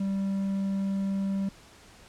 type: tone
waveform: triangle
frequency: 195.4 Hz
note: G3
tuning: 5 cents flat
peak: -24 dBFS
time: 0-1.49 s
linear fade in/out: 5 ms
effects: pink hiss -53 dBFS RMS until 2.08 s + low-pass 9000 Hz 12 dB/octave